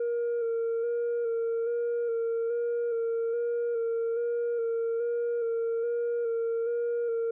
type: tone with vibrato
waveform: sine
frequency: 466.2 Hz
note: A#4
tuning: in tune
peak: -24 dBFS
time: 0-7.31 s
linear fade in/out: 5 ms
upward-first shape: square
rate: 1.2 Hz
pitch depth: 24 cents each way
effects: tanh soft clip ceiling -25 dBFS